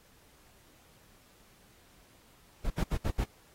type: noise bursts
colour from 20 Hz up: brown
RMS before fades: -29 dBFS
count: 5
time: 2.64-3.244 s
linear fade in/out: 10 ms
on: 64 ms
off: 71 ms
effects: pink hiss -62 dBFS RMS until 3.54 s + AAC 48 kbps

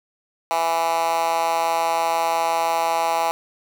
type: tone with high-pass filter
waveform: 10% pulse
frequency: 165.8 Hz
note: E3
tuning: 10 cents sharp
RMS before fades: -21 dBFS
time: 0.51-3.31 s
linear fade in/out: 0 ms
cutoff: 800 Hz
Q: 3
effects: none

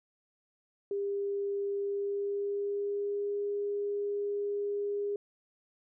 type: tone with pitch glide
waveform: sine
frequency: 400.9 to 407.4 Hz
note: G4 to G#4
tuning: +39 to -33 cents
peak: -30 dBFS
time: 0.91-5.16 s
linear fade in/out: 2 ms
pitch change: +28 cents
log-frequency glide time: 1.79-3.39 s
effects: none

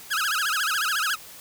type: tone with vibrato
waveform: sawtooth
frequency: 1450 Hz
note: F#6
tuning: 35 cents flat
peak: -19 dBFS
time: 0.1-1.16 s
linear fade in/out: 20 ms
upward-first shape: sine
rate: 14 Hz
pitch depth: 260 cents each way
effects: white hiss -44 dBFS RMS until 1.4 s

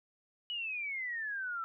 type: exponential sweep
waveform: sine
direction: down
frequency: 2960 to 1319 Hz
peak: -35 dBFS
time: 0.5-1.64 s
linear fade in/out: 0 ms
effects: none

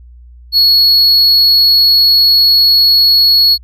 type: tone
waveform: triangle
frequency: 4355 Hz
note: C#8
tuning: 31 cents flat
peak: -4 dBFS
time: 0.52-3.58 s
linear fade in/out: 50 ms
effects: added 60 Hz sine -34 dBFS peak until 3.63 s

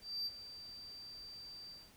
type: tone with ADSR envelope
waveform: sine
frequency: 4675 Hz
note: D8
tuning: 9 cents flat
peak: -33 dBFS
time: 0.01-1.92 s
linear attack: 250 ms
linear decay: 36 ms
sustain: -15 dB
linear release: 220 ms
effects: tanh soft clip ceiling -35 dBFS + pink hiss -63 dBFS RMS until 1.96 s

